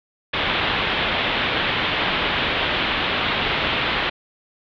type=low-pass noise; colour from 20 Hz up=white; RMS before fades=-22 dBFS; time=0.33-4.1 s; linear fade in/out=10 ms; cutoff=3600 Hz; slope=48 dB/octave; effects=none